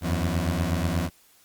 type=beating tone pair; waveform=20% pulse; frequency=81.8 / 90.1 Hz; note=E2 / F#2; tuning=-13 / -45 cents; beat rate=8.3 Hz; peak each=-21 / -22 dBFS; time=0.01-1.1 s; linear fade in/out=50 ms; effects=white hiss -58 dBFS RMS until 1.44 s + Opus 48 kbps